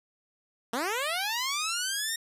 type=linear sweep; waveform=10% pulse; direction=up; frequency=217.4 to 1864.7 Hz; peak=-20 dBFS; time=0.73-2.16 s; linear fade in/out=5 ms; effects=resampled to 32000 Hz